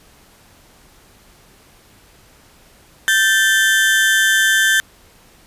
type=tone pair together; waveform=35% pulse; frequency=1560.6 / 1760 Hz; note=G6 / A6; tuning=-8 / 0 cents; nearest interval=major second; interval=208 cents; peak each=-13 dBFS; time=3.08-4.8 s; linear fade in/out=0 ms; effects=pink hiss -49 dBFS RMS until 5.46 s + resampled to 32000 Hz